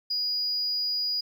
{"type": "tone", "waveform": "sine", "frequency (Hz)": 4900, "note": "D#8", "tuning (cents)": -27, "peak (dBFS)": -24, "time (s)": [0.1, 1.21], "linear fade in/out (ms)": 10, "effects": ["tanh soft clip ceiling -22 dBFS", "10-bit"]}